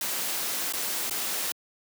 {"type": "noise with dropouts", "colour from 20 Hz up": "white", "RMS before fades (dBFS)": -30, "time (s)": [0.01, 1.52], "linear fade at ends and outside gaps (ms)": 2, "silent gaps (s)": [[0.725, 0.735], [1.097, 1.108]], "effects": ["high-pass 200 Hz 12 dB/octave"]}